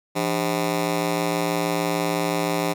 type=ring-modulated tone; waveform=15% pulse; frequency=233.1 Hz; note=A#3; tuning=in tune; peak=-12 dBFS; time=0.15-2.74 s; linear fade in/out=20 ms; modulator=63.4 Hz; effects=none

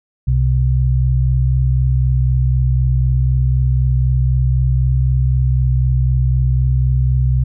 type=tone pair together; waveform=sine; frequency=64.25 / 128.2 Hz; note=C2 / C3; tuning=-31 / -35 cents; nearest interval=octave; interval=1196 cents; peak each=-14 dBFS; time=0.27-7.44 s; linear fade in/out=10 ms; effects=none

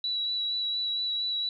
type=tone with vibrato; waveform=sine; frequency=3923 Hz; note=B7; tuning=12 cents flat; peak=-27 dBFS; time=0.04-1.49 s; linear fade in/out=2 ms; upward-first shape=sine; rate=4.3 Hz; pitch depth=16 cents each way; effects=none

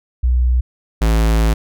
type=tone pair in turn; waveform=sine / square; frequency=61.74 / 55 Hz; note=B1 / A1; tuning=0 / 0 cents; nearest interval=major second; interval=200 cents; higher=first; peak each=-11 / -12 dBFS; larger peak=first; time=0.23-0.61 / 1.01-1.54 s; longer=second; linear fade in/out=10 ms; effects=none

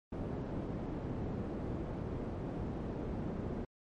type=low-pass noise; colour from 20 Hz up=white; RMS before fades=-39 dBFS; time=0.12-3.65 s; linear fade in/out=5 ms; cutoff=330 Hz; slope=12 dB/octave; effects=MP3 48 kbps

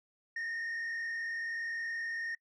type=tone with frequency modulation; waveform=sine; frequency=1842 Hz; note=A#6; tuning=21 cents flat; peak=-32 dBFS; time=0.36-2.35 s; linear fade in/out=5 ms; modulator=38.8 Hz; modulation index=0.85; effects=noise-tail reverb RT60 0.1 s tail -24 dB re dry + tanh soft clip ceiling -34 dBFS

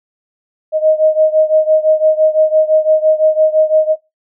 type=beating tone pair; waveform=sine; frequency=622.3 / 628.2 Hz; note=D#5 / D#5; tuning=0 / +16 cents; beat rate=5.9 Hz; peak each=-10 / -13 dBFS; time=0.72-3.96 s; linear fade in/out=50 ms; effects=noise-tail reverb RT60 0.2 s tail -18 dB re dry

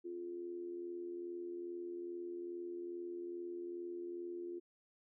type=tone with amplitude modulation; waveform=sine; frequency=349.2 Hz; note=F4; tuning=in tune; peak=-39 dBFS; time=0.04-4.6 s; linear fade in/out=20 ms; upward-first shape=sine; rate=82.4 Hz; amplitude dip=55%; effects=none

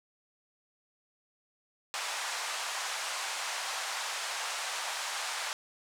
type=band-pass noise; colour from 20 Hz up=pink; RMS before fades=-36 dBFS; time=1.94-5.53 s; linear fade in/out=0 ms; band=740 to 9000 Hz; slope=24 dB/octave; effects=none

